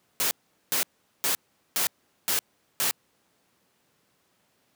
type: noise bursts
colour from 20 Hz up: white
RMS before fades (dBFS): -25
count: 6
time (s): 0.2-2.91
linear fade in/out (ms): 0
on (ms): 110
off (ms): 410
effects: pink hiss -68 dBFS RMS until 4.75 s + high-pass 150 Hz 12 dB/octave